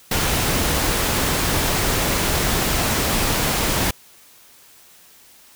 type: noise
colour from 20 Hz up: pink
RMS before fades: -20 dBFS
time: 0.11-3.91 s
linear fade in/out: 5 ms
effects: white hiss -49 dBFS RMS until 5.55 s